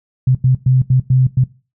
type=tone bursts at uneven times; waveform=sine; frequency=129.2 Hz; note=C3; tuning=21 cents flat; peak=-8 dBFS; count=6; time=0.27-0.35 / 0.44-0.55 / 0.66-0.82 / 0.9-1 / 1.1-1.27 / 1.37-1.44 s; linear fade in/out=5 ms; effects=noise-tail reverb RT60 0.3 s tail -18 dB re dry